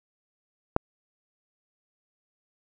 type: click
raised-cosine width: 1 ms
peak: -6 dBFS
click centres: 0.764 s
effects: none